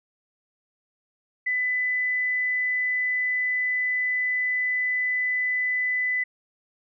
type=tone; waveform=sine; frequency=2000 Hz; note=B6; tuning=21 cents sharp; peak=-22 dBFS; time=1.46-6.24 s; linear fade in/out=10 ms; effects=none